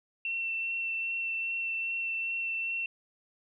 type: tone with vibrato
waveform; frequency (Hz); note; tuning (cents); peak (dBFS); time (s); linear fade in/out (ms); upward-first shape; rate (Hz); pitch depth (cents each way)
sine; 2700; E7; +41; -30; 0.25-2.86; 2; sine; 2.5; 11
effects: none